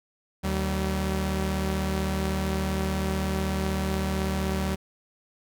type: tone pair together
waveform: sawtooth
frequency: 75.9 / 191.53 Hz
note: D#2 / G3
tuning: -42 / -40 cents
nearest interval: octave + major third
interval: 1602 cents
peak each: -24 dBFS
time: 0.43-4.76 s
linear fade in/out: 20 ms
effects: none